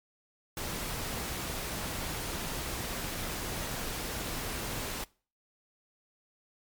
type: noise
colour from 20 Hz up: pink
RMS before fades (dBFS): -36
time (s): 0.57-5.04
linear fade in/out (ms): 2
effects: noise-tail reverb RT60 0.4 s tail -23 dB re dry + MP3 96 kbps

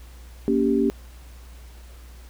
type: chord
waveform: sine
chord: G diminished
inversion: first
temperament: just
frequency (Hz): 235.2 / 282.2 / 392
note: Bb3 / Db4 / G4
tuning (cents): +16 / +31 / 0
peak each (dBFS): -22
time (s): 0.48-0.9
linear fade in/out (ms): 0
effects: added 60 Hz sine -41 dBFS peak until 2.29 s + pink hiss -52 dBFS RMS until 2.29 s

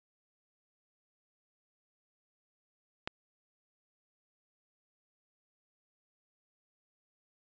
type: click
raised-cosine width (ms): 0.3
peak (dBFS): -18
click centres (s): 3.075
effects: resampled to 16000 Hz

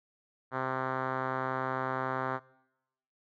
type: tone with low-pass filter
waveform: 5% pulse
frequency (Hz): 130.81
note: C3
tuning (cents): 0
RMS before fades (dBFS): -33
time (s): 0.51-2.4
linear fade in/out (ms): 50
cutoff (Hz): 1400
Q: 1.6
effects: noise-tail reverb RT60 0.9 s tail -22 dB re dry

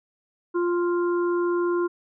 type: harmonic tone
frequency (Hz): 349.2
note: F4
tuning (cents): 0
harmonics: 1 / 3 / 4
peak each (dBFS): -21 / -31 / -35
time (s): 0.54-1.88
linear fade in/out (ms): 20
effects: none

